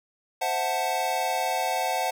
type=chord; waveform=square; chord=F# half-diminished seventh; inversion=second; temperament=equal; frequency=523.3 / 659.3 / 740 / 880 Hz; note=C5 / E5 / F#5 / A5; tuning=0 / 0 / 0 / 0 cents; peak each=-34 / -33 / -28 / -31 dBFS; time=0.41-2.11 s; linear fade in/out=10 ms; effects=none